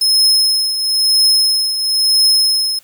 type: tone with tremolo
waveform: 40% pulse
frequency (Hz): 5170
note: E8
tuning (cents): -34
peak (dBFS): -7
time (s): 0.01-2.79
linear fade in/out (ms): 5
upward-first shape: triangle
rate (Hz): 1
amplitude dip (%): 65
effects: white hiss -49 dBFS RMS until 2.83 s